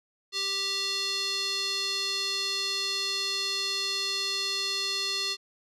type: tone with band-pass filter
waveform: square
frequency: 392 Hz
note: G4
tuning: in tune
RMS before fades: -30 dBFS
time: 0.32-5.37 s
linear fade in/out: 50 ms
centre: 4300 Hz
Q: 3.8
effects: resampled to 32000 Hz